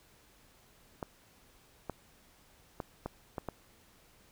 clicks, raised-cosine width 1 ms, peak -22 dBFS, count 6, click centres 1.028 / 1.897 / 2.802 / 3.06 / 3.382 / 3.487 s, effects pink hiss -63 dBFS RMS until 4.31 s

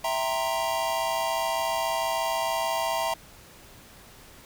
square chord, C dominant seventh, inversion first, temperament equal, 659.3 / 784 / 932.3 / 1046.5 Hz, E5 / G5 / Bb5 / C6, 0 / 0 / 0 / 0 cents, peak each -30 / -34 / -30 / -35 dBFS, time 0.04-3.14 s, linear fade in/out 5 ms, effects pink hiss -50 dBFS RMS until 4.45 s

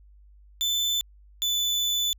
35% pulse tone pair in turn, 3520 / 3494 Hz, A7 / A7, 0 / -13 cents, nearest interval unison, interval 13 cents, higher first, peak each -21 dBFS, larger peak neither, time 0.61-1.01 / 1.42-2.13 s, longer second, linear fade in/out 0 ms, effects added 50 Hz sine -50 dBFS peak until 2.18 s

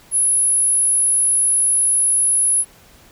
sine tone, 10548 Hz, E9, in tune, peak -13 dBFS, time 0.11-2.65 s, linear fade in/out 50 ms, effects pink hiss -48 dBFS RMS until 3.11 s

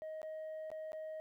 sine tone with dropouts, 628 Hz, D#5, 16 cents sharp, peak -39 dBFS, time 0.02-1.2 s, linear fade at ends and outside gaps 0 ms, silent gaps 0.217-0.23 / 0.703-0.716 / 0.92-0.931 s, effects tanh soft clip ceiling -41 dBFS + 13-bit

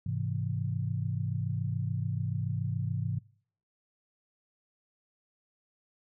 sine chord, Ab augmented, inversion none, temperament equal, 103.83 / 130.81 / 164.81 Hz, Ab2 / C3 / E3, 0 / 0 / 0 cents, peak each -33 / -33 / -36 dBFS, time 0.06-3.19 s, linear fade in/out 5 ms, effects noise-tail reverb RT60 0.6 s tail -25 dB re dry

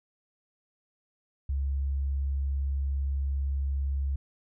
sine tone, 68.8 Hz, C#2, 12 cents flat, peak -26 dBFS, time 1.49-4.16 s, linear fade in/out 5 ms, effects none

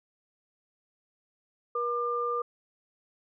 sine tone pair together, 479 / 1198 Hz, A#4 / D6, +47 / +34 cents, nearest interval octave + major third, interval 1587 cents, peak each -31 / -29 dBFS, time 1.75-2.42 s, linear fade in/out 5 ms, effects none

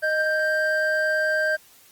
triangle tone pair together, 620 / 1577.3 Hz, D#5 / G6, -6 / +10 cents, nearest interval octave + major third, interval 1616 cents, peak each -22 / -20 dBFS, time 0.02-1.57 s, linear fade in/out 20 ms, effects white hiss -53 dBFS RMS until 1.91 s + Opus 24 kbps

